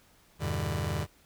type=chord; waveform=sawtooth; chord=E minor seventh; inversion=none; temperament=just; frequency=82.41 / 98.89 / 123.61 / 148.33 Hz; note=E2 / G2 / B2 / D3; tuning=0 / +16 / +2 / +18 cents; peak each=-30 / -30 / -33 / -30 dBFS; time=0.39-1.07 s; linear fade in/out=50 ms; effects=pink hiss -62 dBFS RMS until 1.25 s